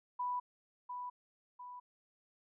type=tone with echo; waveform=sine; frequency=987.8 Hz; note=B5; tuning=in tune; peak=-34 dBFS; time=0.19-0.4 s; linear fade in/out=10 ms; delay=700 ms; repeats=2; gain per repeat=-6 dB; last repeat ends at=1.8 s; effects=none